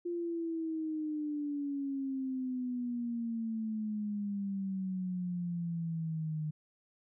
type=exponential sweep; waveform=sine; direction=down; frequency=349.2 to 152.4 Hz; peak=-33 dBFS; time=0.05-6.51 s; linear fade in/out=10 ms; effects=none